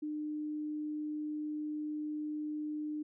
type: tone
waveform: sine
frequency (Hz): 302.2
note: D4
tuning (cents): +50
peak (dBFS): -35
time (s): 0.02-3.03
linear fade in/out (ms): 10
effects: none